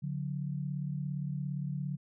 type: tone pair together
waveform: sine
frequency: 143.9 / 181.3 Hz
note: D3 / F#3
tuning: -35 / -35 cents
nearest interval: major third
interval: 400 cents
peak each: -34 / -38 dBFS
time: 0.02-1.97 s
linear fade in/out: 20 ms
effects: none